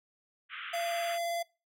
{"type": "band-pass noise", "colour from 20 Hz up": "pink", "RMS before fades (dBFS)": -42, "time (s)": [0.49, 1.19], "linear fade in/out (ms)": 50, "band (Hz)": [1200, 3400], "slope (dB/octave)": 96}
{"type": "tone with vibrato", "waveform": "square", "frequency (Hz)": 683, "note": "F5", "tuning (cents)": -39, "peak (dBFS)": -32, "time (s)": [0.73, 1.43], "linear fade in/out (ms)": 10, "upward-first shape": "triangle", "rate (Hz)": 19, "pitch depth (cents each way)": 14}
{"effects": ["noise-tail reverb RT60 0.3 s tail -24 dB re dry"]}